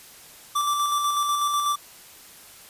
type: tone with tremolo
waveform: square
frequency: 1169 Hz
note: D6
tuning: 8 cents flat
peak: -21 dBFS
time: 0.55-1.76 s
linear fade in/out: 10 ms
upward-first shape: square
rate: 8.1 Hz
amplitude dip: 30%
effects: white hiss -47 dBFS RMS until 2.69 s + resampled to 32000 Hz